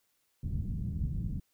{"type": "low-pass noise", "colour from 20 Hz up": "white", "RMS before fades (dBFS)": -34, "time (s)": [0.43, 1.4], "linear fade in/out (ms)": 5, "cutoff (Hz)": 160, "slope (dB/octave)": 24, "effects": ["white hiss -75 dBFS RMS until 1.53 s"]}